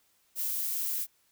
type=noise; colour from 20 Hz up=violet; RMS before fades=-32 dBFS; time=0.35-1.07 s; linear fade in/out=50 ms; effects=white hiss -69 dBFS RMS until 1.31 s